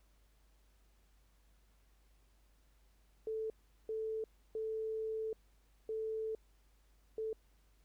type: tone bursts at uneven times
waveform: sine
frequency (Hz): 440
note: A4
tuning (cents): 0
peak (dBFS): -36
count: 5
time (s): 3.27-3.5 / 3.89-4.24 / 4.55-5.33 / 5.89-6.35 / 7.18-7.33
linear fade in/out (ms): 2
effects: added 50 Hz sine -66 dBFS peak until 7.84 s + pink hiss -75 dBFS RMS until 7.84 s